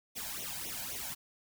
white noise with flanger, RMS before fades -40 dBFS, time 0.15-1.15 s, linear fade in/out 20 ms, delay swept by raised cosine 0.31 to 1.31 ms, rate 3.8 Hz, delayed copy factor +0.85, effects none

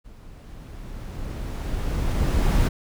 brown noise with level ramp, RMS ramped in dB -45 to -17 dBFS, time 0.04-2.69 s, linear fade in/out 20 ms, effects none

